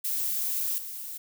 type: noise with level steps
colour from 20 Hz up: violet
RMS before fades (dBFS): -29 / -38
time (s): 0.04-1.18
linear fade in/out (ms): 10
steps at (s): 0.78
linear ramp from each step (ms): 2
effects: none